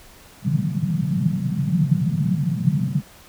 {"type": "band-pass noise", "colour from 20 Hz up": "pink", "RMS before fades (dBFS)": -21, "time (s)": [0.42, 3.03], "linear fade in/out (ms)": 50, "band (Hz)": [130, 190], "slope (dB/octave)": 48, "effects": ["pink hiss -47 dBFS RMS until 3.28 s"]}